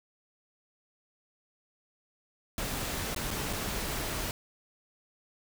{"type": "noise with dropouts", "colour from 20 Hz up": "pink", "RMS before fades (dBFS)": -34, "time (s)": [2.58, 4.31], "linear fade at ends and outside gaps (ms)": 1, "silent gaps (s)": [[3.147, 3.162], [3.306, 3.311], [3.529, 3.532]], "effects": []}